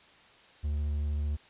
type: tone with vibrato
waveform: triangle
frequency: 73.7 Hz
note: D2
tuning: 7 cents sharp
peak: -26 dBFS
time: 0.63-1.37 s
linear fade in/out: 20 ms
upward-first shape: sine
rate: 13 Hz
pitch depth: 10 cents each way
effects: white hiss -57 dBFS RMS until 1.49 s + resampled to 8000 Hz